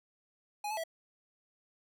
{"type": "tone with pitch steps", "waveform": "square", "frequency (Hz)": [832, 863, 654], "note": ["G#5", "A5", "E5"], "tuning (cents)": [3, -34, -14], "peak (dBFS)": -35, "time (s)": [0.64, 0.838], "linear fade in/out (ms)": 5, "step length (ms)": 66, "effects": []}